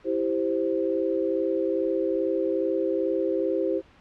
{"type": "chord", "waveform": "sine", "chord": "C major", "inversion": "first", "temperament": "equal", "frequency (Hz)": [329.6, 392, 523.3], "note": ["E4", "G4", "C5"], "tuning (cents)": [0, 0, 0], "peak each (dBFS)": -27, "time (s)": [0.04, 3.82], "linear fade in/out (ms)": 50, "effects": ["pink hiss -55 dBFS RMS until 4 s", "low-pass 3000 Hz 12 dB/octave"]}